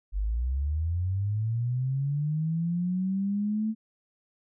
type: linear sweep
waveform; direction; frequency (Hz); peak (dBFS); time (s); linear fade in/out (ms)
sine; up; 46.25 to 221.8; -25; 0.12-3.75; 50
effects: none